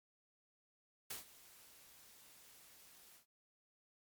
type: noise with ADSR envelope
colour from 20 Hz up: white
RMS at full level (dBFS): -44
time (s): 1.1-3.26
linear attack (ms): 7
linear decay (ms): 130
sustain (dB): -18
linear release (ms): 110
effects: MP3 96 kbps